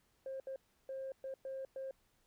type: tone bursts at uneven times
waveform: sine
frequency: 533 Hz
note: C5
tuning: 32 cents sharp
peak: -39 dBFS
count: 6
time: 0.26-0.4 / 0.47-0.56 / 0.89-1.12 / 1.24-1.34 / 1.45-1.65 / 1.76-1.91 s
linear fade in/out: 2 ms
effects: tanh soft clip ceiling -37 dBFS + pink hiss -75 dBFS RMS until 2.26 s